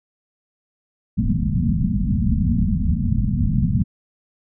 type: low-pass noise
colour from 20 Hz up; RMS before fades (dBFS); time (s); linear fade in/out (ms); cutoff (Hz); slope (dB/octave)
white; -19; 1.17-3.84; 20; 240; 96
effects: none